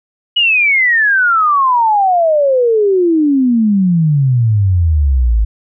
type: exponential sweep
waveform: sine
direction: down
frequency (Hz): 2945 to 51.91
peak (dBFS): -8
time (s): 0.36-5.45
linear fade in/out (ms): 10
effects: none